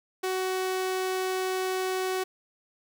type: tone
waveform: sawtooth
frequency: 374 Hz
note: F#4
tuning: 19 cents sharp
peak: -23 dBFS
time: 0.23-2.24 s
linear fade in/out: 10 ms
effects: none